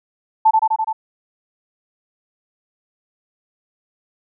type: tone with echo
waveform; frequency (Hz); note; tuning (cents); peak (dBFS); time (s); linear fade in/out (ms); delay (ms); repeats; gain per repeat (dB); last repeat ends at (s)
sine; 880; A5; 0; -8; 0.45-0.51; 10; 84; 5; -2; 0.93
effects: none